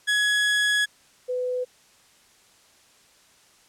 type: tone pair in turn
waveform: 30% pulse / sine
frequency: 1679 / 500.8 Hz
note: G#6 / B4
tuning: +18 / +24 cents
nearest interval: octave + major sixth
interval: 2094 cents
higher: first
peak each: -17 / -24 dBFS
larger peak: first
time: 0.07-0.86 / 1.28-1.65 s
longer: first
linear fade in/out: 20 ms
effects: white hiss -57 dBFS RMS until 3.68 s + low-pass 9000 Hz 12 dB/octave